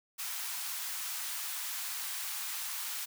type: high-pass noise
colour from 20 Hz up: white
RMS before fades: -38 dBFS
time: 0.18-3.06 s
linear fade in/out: 20 ms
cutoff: 860 Hz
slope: 24 dB/octave
effects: none